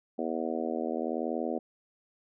harmonic tone, 80.9 Hz, E2, 32 cents flat, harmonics 3 / 4 / 5 / 6 / 7 / 8 / 9, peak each -35 / -36 / -37 / -38 / -38 / -39 / -40 dBFS, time 0.18-1.59 s, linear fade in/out 10 ms, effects none

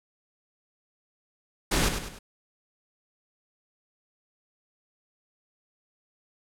pink noise with echo, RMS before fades -24 dBFS, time 1.71-1.89 s, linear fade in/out 10 ms, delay 100 ms, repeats 3, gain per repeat -7 dB, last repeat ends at 2.19 s, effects low-pass 11000 Hz 12 dB/octave

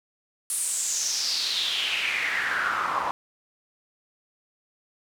pink noise with band-pass filter sweep, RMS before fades -27 dBFS, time 0.5-3.11 s, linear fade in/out 0 ms, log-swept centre 9900 to 970 Hz, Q 5.1, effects none

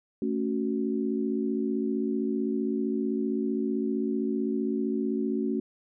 sine chord, F# minor, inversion first, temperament just, 222 / 277.5 / 370 Hz, A3 / C#4 / F#4, +16 / +2 / 0 cents, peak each -29 / -30 / -31 dBFS, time 0.22-5.6 s, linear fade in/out 2 ms, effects none

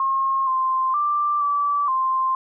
sine tone with pitch steps, 1075 / 1046 / 1179 / 1156 / 1048 Hz, C6 / C6 / D6 / D6 / C6, +47 / -1 / +6 / -28 / +2 cents, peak -18 dBFS, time 0-2.35 s, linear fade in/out 2 ms, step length 470 ms, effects none

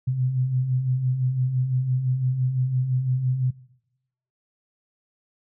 sine beating tone pair, 123.47 / 129.37 Hz, B2 / C3, 0 / -19 cents, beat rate 5.9 Hz, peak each -30 / -21 dBFS, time 0.07-3.51 s, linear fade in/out 10 ms, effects noise-tail reverb RT60 0.9 s tail -21 dB re dry

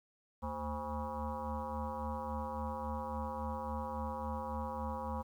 sine tone with frequency modulation, 523.3 Hz, C5, in tune, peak -36 dBFS, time 0.42-5.23 s, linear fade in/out 20 ms, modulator 149 Hz, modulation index 3.9, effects 11-bit

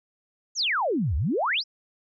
sine exponential two-way sweep, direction down then up, 7040 to 65.41 to 5710 Hz, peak -22 dBFS, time 0.55-1.64 s, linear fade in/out 50 ms, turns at 1.16 s, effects none

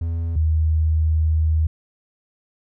triangle / sine tone pair in turn, 83.4 / 78.91 Hz, E2 / D#2, +21 / +25 cents, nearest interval minor second, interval 96 cents, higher first, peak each -19 / -15 dBFS, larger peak second, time 0.01-0.36 / 0.36-1.67 s, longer second, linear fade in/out 5 ms, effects none

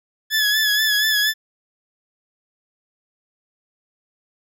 20% pulse tone with vibrato, 1712 Hz, A6, 48 cents flat, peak -11 dBFS, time 0.3-1.34 s, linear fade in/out 50 ms, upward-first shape sine, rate 4.2 Hz, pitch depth 46 cents each way, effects none

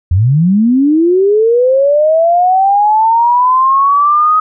sine linear sweep, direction up, 80.4 to 1263 Hz, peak -6 dBFS, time 0.11-4.4 s, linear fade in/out 5 ms, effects none

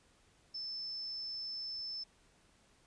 sine tone, 5274 Hz, E8, in tune, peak -39 dBFS, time 0.54-2.04 s, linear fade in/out 10 ms, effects pink hiss -68 dBFS RMS until 2.86 s + resampled to 22050 Hz

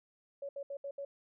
sine tone bursts at uneven times, 560 Hz, C#5, 18 cents sharp, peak -38 dBFS, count 5, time 0.42-0.49 / 0.56-0.63 / 0.7-0.77 / 0.84-0.91 / 0.98-1.05 s, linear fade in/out 5 ms, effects none

